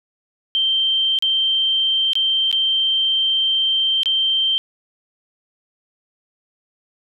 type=tone with dropouts; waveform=sine; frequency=3136 Hz; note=G7; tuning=in tune; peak=-15 dBFS; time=0.55-4.58 s; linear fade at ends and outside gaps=0 ms; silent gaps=1.188-1.224 / 2.133-2.154 / 2.514-2.527 / 4.033-4.058 s; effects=none